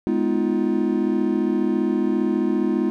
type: chord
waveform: triangle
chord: F half-diminished seventh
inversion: first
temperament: just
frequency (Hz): 209.5 / 251.4 / 314.3 / 349.2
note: Ab3 / Cb4 / Eb4 / F4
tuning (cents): +15 / +31 / +18 / 0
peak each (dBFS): -22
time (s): 0.07-2.9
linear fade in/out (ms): 0
effects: none